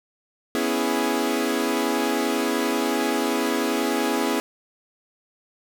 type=chord; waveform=sawtooth; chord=C# minor seventh; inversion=third; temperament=equal; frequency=246.9 / 277.2 / 329.6 / 415.3 Hz; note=B3 / C#4 / E4 / G#4; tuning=0 / 0 / 0 / 0 cents; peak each=-23 dBFS; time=0.55-4.4 s; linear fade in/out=0 ms; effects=none